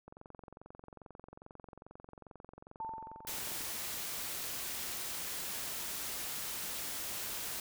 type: click train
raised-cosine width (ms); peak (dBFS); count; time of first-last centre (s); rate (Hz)
1; -36; 80; 0.08-3.607; 22.4
type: tone with exponential decay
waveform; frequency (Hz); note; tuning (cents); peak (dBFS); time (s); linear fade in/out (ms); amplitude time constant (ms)
sine; 891; A5; +22; -36; 2.8-3.95; 2; 250
type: noise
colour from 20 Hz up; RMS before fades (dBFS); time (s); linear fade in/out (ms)
white; -40; 3.27-7.6; 2
effects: none